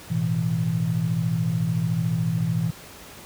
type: chord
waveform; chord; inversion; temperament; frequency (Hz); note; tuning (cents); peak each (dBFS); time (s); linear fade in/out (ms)
sine; A suspended second; none; just; 110 / 123.75 / 165; A2 / B2 / E3; 0 / +4 / +2; -28 / -26 / -23; 0.1-2.71; 10
effects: pink hiss -43 dBFS RMS until 3.25 s + high-pass 60 Hz 12 dB/octave